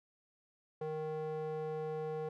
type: tone with band-pass filter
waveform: square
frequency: 155.56 Hz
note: D#3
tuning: in tune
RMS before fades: -39 dBFS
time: 0.81-2.29 s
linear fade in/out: 5 ms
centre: 540 Hz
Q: 2.7
effects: none